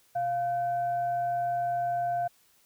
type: tone with frequency modulation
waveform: sine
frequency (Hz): 698.5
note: F5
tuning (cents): 0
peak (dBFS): -26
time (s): 0.15-2.28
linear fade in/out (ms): 10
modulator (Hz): 824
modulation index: 0.23
effects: white hiss -64 dBFS RMS until 2.65 s